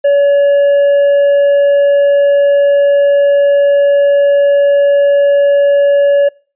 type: tone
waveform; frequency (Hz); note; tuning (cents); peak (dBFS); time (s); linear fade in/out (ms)
triangle; 567; C#5; +39; -4; 0.04-6.29; 10
effects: noise-tail reverb RT60 0.4 s tail -26 dB re dry + resampled to 8000 Hz